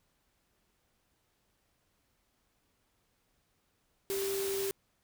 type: tone in noise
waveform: sine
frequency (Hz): 392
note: G4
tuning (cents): 0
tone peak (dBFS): -32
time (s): 4.1-4.71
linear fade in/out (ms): 0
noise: white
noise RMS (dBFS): -39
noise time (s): 4.1-4.71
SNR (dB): +4
effects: pink hiss -75 dBFS RMS until 5.03 s